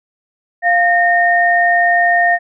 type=tone pair together; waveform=sine; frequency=698.5 / 1836.4 Hz; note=F5 / A#6; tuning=0 / -26 cents; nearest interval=octave + perfect fourth; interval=1674 cents; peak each=-12 dBFS; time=0.62-2.39 s; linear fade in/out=50 ms; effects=none